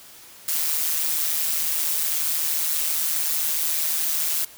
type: noise with amplitude modulation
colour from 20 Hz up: blue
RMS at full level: -21 dBFS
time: 0.48-4.45 s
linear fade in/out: 5 ms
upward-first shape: sine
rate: 157 Hz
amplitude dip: 60%
effects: white hiss -46 dBFS RMS until 4.57 s